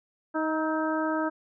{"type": "harmonic tone with a mistuned harmonic", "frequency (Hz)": 313.9, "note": "D#4", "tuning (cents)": 15, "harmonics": [1, 2, 3, 4, 5], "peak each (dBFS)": [-28, -31, -33, -34, -35], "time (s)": [0.34, 1.3], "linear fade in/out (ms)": 20, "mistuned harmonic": 4, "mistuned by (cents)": 39, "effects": []}